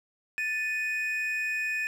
triangle tone pair together, 1760 / 2489 Hz, A6 / D#7, 0 / 0 cents, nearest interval tritone, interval 600 cents, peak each -30 / -28 dBFS, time 0.38-1.87 s, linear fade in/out 0 ms, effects none

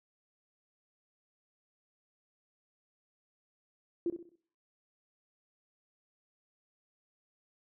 sine tone with echo, 342.9 Hz, F4, 32 cents flat, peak -28 dBFS, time 4.06-4.1 s, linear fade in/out 2 ms, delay 64 ms, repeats 4, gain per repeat -9 dB, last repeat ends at 4.356 s, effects noise-tail reverb RT60 0.5 s tail -21 dB re dry

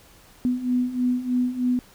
sine beating tone pair, 246.9 / 250.1 Hz, B3 / B3, 0 / +22 cents, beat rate 3.2 Hz, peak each -26 / -22 dBFS, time 0.45-1.79 s, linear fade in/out 0 ms, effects pink hiss -52 dBFS RMS until 1.94 s

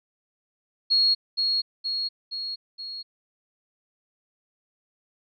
sine tone with echo, 4304 Hz, C8, 48 cents sharp, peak -17 dBFS, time 0.9-1.15 s, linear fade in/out 20 ms, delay 470 ms, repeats 4, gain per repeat -4 dB, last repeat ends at 3.03 s, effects none

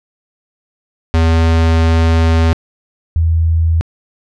square / sine tone pair in turn, 81.9 / 81.9 Hz, E2 / E2, -11 / -11 cents, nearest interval unison, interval 0 cents, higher neither, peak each -9 dBFS, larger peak neither, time 1.14-2.53 / 3.16-3.81 s, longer first, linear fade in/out 0 ms, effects low-pass 5000 Hz 12 dB/octave

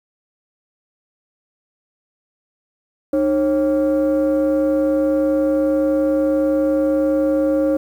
sine tone pair together, 305 / 543.4 Hz, D#4 / C#5, -34 / -35 cents, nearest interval minor seventh, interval 999 cents, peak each -15 dBFS, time 3.13-7.77 s, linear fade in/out 5 ms, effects tanh soft clip ceiling -11 dBFS + 8-bit

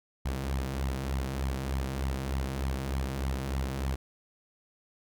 sawtooth tone with flanger, 66.8 Hz, C2, 36 cents sharp, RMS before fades -32 dBFS, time 0.25-3.96 s, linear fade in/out 10 ms, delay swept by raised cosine 0.92 to 6.62 ms, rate 3.3 Hz, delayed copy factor +0.6, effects none

